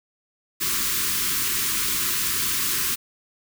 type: band-stop noise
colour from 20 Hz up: white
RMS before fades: -24 dBFS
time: 0.6-2.96 s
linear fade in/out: 20 ms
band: 420 to 1000 Hz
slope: 96 dB/octave
effects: none